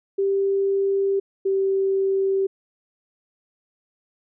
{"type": "tone pair in turn", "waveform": "sine", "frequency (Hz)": [392.9, 387.7], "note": ["G4", "G4"], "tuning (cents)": [4, -19], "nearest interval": "unison", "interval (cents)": 23, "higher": "first", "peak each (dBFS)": -18, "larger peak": "neither", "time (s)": [[0.18, 1.2], [1.45, 2.47]], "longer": "neither", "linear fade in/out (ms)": 10, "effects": []}